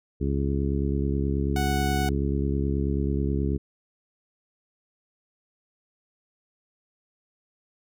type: harmonic tone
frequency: 69.3 Hz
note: C#2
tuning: in tune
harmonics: 1 / 2 / 3 / 4 / 5 / 6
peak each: -26 / -29 / -31 / -32 / -33 / -34 dBFS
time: 0.2-3.58 s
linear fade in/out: 20 ms
type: tone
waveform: sawtooth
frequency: 740 Hz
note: F#5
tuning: in tune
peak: -24 dBFS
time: 1.56-2.09 s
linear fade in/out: 2 ms
effects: none